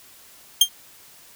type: tone with exponential decay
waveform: sawtooth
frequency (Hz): 3192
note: G7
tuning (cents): +31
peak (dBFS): -4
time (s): 0.61-0.69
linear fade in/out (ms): 5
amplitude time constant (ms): 17
effects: white hiss -49 dBFS RMS until 1.35 s